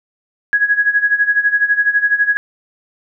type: tone with tremolo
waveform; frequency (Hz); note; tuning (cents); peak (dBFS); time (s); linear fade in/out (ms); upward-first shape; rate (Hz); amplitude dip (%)
sine; 1665; G#6; +4; -8; 0.53-2.37; 0; sine; 12; 80
effects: none